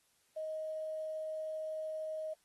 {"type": "tone with quantisation", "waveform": "sine", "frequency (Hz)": 627, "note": "D#5", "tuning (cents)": 13, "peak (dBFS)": -37, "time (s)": [0.36, 2.34], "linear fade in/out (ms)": 10, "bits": 11, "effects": ["white hiss -73 dBFS RMS until 2.44 s", "AAC 32 kbps"]}